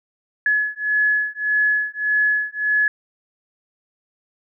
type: beating tone pair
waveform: sine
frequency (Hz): 1700 / 1701.7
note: G#6 / G#6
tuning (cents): +40 / +42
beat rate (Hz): 1.7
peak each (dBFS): -20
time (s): 0.46-2.88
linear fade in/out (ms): 2
effects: none